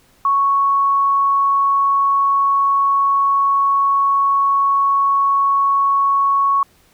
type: tone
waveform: sine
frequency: 1108.7 Hz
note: C#6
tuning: in tune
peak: -12 dBFS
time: 0.25-6.63 s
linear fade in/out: 2 ms
effects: pink hiss -54 dBFS RMS until 6.93 s